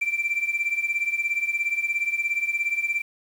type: tone with tremolo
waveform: sine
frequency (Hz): 2349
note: D7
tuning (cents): 0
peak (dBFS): -17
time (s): 0.01-3.02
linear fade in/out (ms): 10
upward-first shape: triangle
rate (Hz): 17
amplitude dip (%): 90
effects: tanh soft clip ceiling -18 dBFS + 8-bit